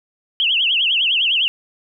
sine tone with vibrato, 2957 Hz, F#7, 2 cents flat, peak -14 dBFS, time 0.4-1.48 s, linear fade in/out 0 ms, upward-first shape triangle, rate 9.9 Hz, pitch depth 230 cents each way, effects none

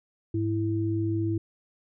sine tone pair together, 104.08 / 329.6 Hz, G#2 / E4, +4 / 0 cents, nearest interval octave + minor sixth, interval 1996 cents, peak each -27 dBFS, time 0.34-1.38 s, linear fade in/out 5 ms, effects none

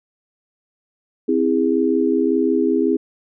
sine chord, C augmented, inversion none, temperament just, 261.6 / 327 / 408.8 Hz, C4 / E4 / G#4, 0 / -14 / -27 cents, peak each -19 dBFS, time 1.28-2.97 s, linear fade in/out 10 ms, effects none

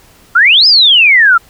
sine exponential two-way sweep, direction up then down, 1318.5 to 5200 to 1318.5 Hz, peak -3 dBFS, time 0.35-1.38 s, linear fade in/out 10 ms, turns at 0.67 s, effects pink hiss -44 dBFS RMS until 1.49 s

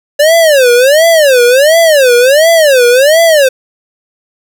square tone with vibrato, 567 Hz, C#5, 39 cents sharp, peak -4 dBFS, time 0.19-3.49 s, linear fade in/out 10 ms, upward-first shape sine, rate 1.4 Hz, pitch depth 290 cents each way, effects none

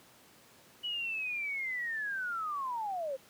sine linear sweep, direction down, 2960 to 510 Hz, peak -33 dBFS, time 0.83-3.17 s, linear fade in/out 20 ms, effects pink hiss -59 dBFS RMS until 3.29 s + high-pass 150 Hz 12 dB/octave

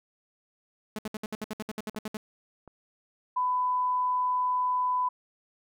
sawtooth tone bursts, 215 Hz, A3, 40 cents flat, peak -28 dBFS, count 14, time 0.96-2.17 s, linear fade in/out 2 ms, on 27 ms, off 64 ms
clicks, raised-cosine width 1 ms, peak -29 / -30 / -36 / -33 dBFS, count 4, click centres 1.062 / 1.254 / 1.947 / 2.677 s
sine tone, 1000 Hz, B5, 21 cents sharp, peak -24 dBFS, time 3.36-5.09 s, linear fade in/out 10 ms
effects none

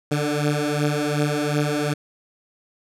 15% pulse beating tone pair, 146.83 / 149.53 Hz, D3 / D3, 0 / +32 cents, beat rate 2.7 Hz, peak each -16 / -18 dBFS, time 0.11-1.94 s, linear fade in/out 10 ms, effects low-pass 11000 Hz 12 dB/octave

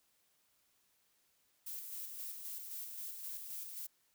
violet noise with tremolo, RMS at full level -44 dBFS, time 1.66-3.87 s, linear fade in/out 10 ms, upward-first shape square, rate 3.8 Hz, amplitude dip 35%, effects white hiss -75 dBFS RMS until 4.14 s

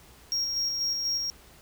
triangle tone with tremolo, 5588 Hz, F8, in tune, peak -24 dBFS, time 0.32-1.3 s, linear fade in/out 0 ms, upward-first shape square, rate 4.1 Hz, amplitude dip 30%, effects added 60 Hz sine -58 dBFS peak until 1.61 s + pink hiss -54 dBFS RMS until 1.61 s

